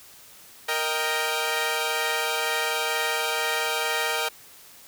10% pulse chord, Eb major, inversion second, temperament equal, 466.2 / 622.3 / 784 Hz, Bb4 / Eb5 / G5, 0 / 0 / 0 cents, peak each -19 / -21 / -21 dBFS, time 0.68-4.29 s, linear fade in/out 10 ms, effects white hiss -49 dBFS RMS until 4.87 s

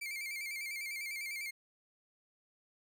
40% pulse tone with vibrato, 2229 Hz, C#7, 9 cents sharp, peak -38 dBFS, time 0.01-1.51 s, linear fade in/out 10 ms, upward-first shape square, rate 10 Hz, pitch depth 71 cents each way, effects none

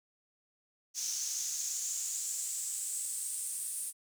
brown noise with high-pass filter sweep, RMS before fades -37 dBFS, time 0.94-3.93 s, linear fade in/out 50 ms, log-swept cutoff 6000 to 9300 Hz, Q 5.5, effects none

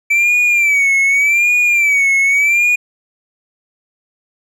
triangle tone with vibrato, 2312 Hz, D7, 28 cents flat, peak -8 dBFS, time 0.1-2.76 s, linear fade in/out 10 ms, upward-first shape sine, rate 0.85 Hz, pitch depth 100 cents each way, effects none

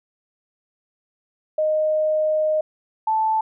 sine tone pair in turn, 619 / 877.7 Hz, D#5 / A5, -9 / -5 cents, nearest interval tritone, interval 604 cents, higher second, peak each -17 dBFS, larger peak neither, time 1.58-2.61 / 3.07-3.41 s, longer first, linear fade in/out 5 ms, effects none

